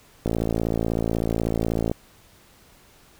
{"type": "click train", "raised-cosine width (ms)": 2, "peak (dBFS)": -10, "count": 94, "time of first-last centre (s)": [0.26, 1.915], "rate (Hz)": 56.2, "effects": ["pink hiss -54 dBFS RMS until 3.19 s"]}